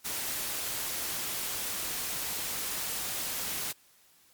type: noise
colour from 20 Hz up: white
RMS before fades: -34 dBFS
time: 0.04-3.73 s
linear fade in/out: 20 ms
effects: white hiss -62 dBFS RMS until 4.33 s + MP3 96 kbps